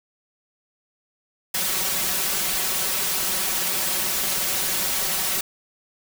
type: noise with comb filter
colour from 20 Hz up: white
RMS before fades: -24 dBFS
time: 1.54-5.41 s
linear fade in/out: 5 ms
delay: 5.3 ms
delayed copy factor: +0.95
effects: none